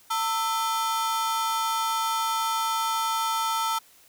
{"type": "ring-modulated tone", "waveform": "45% pulse", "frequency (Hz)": 1108.7, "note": "C#6", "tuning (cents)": 0, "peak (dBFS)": -21, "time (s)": [0.1, 3.79], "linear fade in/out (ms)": 10, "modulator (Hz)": 206, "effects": ["white hiss -56 dBFS RMS until 4.08 s"]}